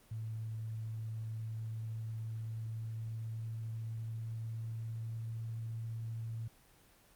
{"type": "tone with pitch glide", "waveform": "sine", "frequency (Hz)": [111, 113.4], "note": ["A2", "A#2"], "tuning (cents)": [16, -47], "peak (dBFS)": -38, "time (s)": [0.11, 6.48], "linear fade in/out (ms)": 5, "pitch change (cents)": 37, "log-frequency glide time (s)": [0.94, 5.6], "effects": ["pink hiss -64 dBFS RMS until 7.15 s", "Opus 24 kbps"]}